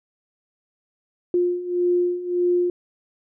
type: beating tone pair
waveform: sine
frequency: 353.1 / 354.8 Hz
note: F4 / F4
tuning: +19 / +27 cents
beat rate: 1.7 Hz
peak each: -24 / -20 dBFS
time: 1.34-2.7 s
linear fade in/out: 2 ms
effects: none